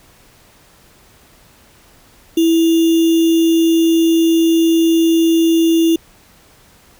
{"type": "tone with sample-and-hold", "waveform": "sine", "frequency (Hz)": 329.6, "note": "E4", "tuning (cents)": 0, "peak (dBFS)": -9, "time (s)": [2.37, 5.96], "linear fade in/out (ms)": 5, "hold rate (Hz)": 3150, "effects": ["pink hiss -48 dBFS RMS until 6.99 s"]}